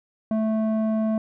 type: tone with low-pass filter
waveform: square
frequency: 219.1 Hz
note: A3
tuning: 7 cents flat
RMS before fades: -23 dBFS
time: 0.31-1.18 s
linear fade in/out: 2 ms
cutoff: 690 Hz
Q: 1.3
effects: none